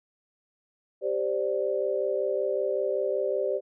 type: chord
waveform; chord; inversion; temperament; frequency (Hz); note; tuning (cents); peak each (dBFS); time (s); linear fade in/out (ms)
sine; G suspended fourth; none; just; 392 / 522.7 / 588; G4 / C5 / D5; 0 / -2 / +2; -29; 1.01-3.61; 50
effects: none